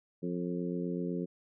harmonic tone with a mistuned harmonic, 88 Hz, F2, 14 cents sharp, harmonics 2 / 3 / 4 / 5 / 6, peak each -35 / -38 / -39 / -40 / -47 dBFS, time 0.22-1.26 s, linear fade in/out 20 ms, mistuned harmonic 6, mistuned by +26 cents, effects none

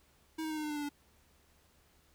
square tone with pitch steps, 318.7 / 314.3 / 310 / 305.7 / 301.5 / 297.4 / 293.3 / 289.2 Hz, D#4 / D#4 / D#4 / D#4 / D4 / D4 / D4 / D4, +42 / +18 / -6 / -30 / +46 / +22 / -2 / -27 cents, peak -36 dBFS, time 0.38-0.892 s, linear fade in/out 10 ms, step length 64 ms, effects added 72 Hz sine -70 dBFS peak until 2.14 s + pink hiss -68 dBFS RMS until 2.14 s

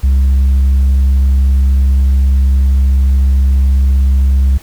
triangle tone with tanh clipping, 67 Hz, C2, 42 cents sharp, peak -7 dBFS, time 0.03-4.58 s, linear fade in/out 10 ms, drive 7 dB, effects pink hiss -39 dBFS RMS until 4.62 s

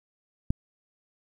click, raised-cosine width 5 ms, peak -12 dBFS, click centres 0.505 s, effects 9-bit

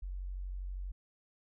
sine tone, 46.25 Hz, F#1, in tune, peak -37 dBFS, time 0.02-0.92 s, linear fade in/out 10 ms, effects none

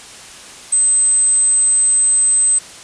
sine tone, 8200 Hz, C9, 36 cents flat, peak -10 dBFS, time 0.72-2.59 s, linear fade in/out 10 ms, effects white hiss -36 dBFS RMS until 2.83 s + resampled to 22050 Hz

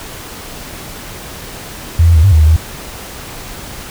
sine tone with pitch steps, 83.2 / 84.6 / 78.3 / 98.4 / 79 / 77.2 / 80 Hz, E2 / E2 / D#2 / G2 / D#2 / D#2 / D#2, +17 / +45 / +11 / +7 / +27 / -13 / +49 cents, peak -4 dBFS, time 1.99-2.564 s, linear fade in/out 5 ms, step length 82 ms, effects pink hiss -29 dBFS RMS until 3.9 s

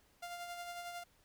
sawtooth tone with tremolo, 698.5 Hz, F5, in tune, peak -38 dBFS, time 0.22-1.04 s, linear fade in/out 10 ms, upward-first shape sine, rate 11 Hz, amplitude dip 40%, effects pink hiss -70 dBFS RMS until 1.24 s

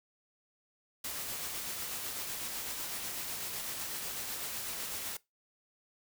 white noise with tremolo, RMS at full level -38 dBFS, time 1.04-5.17 s, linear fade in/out 5 ms, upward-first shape sine, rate 8 Hz, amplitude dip 25%, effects noise-tail reverb RT60 0.2 s tail -21 dB re dry

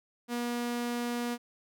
sawtooth tone, 240 Hz, B3, 49 cents flat, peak -27 dBFS, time 0.28-1.38 s, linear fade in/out 50 ms, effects none

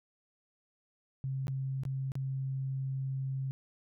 sine tone with dropouts, 133.8 Hz, C3, 39 cents sharp, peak -32 dBFS, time 1.24-3.51 s, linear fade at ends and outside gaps 0 ms, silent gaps 1.47-1.481 / 1.835-1.852 / 2.119-2.154 s, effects none

